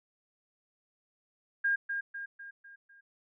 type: tone with echo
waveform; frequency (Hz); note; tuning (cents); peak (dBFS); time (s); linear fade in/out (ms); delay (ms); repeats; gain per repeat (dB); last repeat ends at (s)
sine; 1615; G#6; -49; -25; 1.64-1.76; 10; 250; 5; -6; 3.01
effects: none